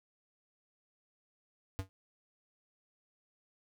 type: tone with exponential decay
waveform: square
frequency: 95.5 Hz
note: G2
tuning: 45 cents flat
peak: -30 dBFS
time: 1.79-1.89 s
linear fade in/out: 0 ms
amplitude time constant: 20 ms
effects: none